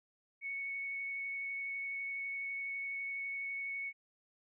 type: tone with vibrato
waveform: sine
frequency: 2217 Hz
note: C#7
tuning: in tune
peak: -37 dBFS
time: 0.41-3.93 s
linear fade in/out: 50 ms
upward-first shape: triangle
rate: 12 Hz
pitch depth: 10 cents each way
effects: none